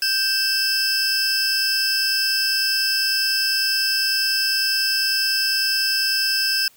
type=tone cluster; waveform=45% pulse; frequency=1568 / 2646 / 4970 / 5250 Hz; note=G6 / E7 / D#8 / E8; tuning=0 / +6 / -3 / -8 cents; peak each=-25 / -29 / -23 / -22 dBFS; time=0.02-6.68 s; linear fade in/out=2 ms; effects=white hiss -54 dBFS RMS until 6.76 s